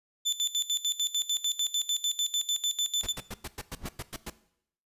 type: tone with tremolo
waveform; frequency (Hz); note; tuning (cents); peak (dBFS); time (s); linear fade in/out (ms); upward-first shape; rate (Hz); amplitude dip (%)
30% pulse; 3520; A7; 0; -22; 0.25-3.13; 20; square; 6.7; 75
type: noise bursts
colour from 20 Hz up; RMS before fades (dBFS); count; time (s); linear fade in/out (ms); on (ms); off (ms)
pink; -37; 10; 3.03-4.3; 5; 37; 100
type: noise with exponential growth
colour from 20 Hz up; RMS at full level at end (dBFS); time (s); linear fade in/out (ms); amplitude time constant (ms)
brown; -31; 3.75-3.86; 1; 23
effects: noise-tail reverb RT60 0.7 s tail -17 dB re dry + resampled to 32000 Hz